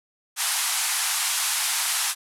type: band-pass noise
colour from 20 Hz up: white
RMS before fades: -25 dBFS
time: 0.36-2.15 s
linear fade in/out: 50 ms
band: 760 to 12000 Hz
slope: 48 dB/octave
effects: none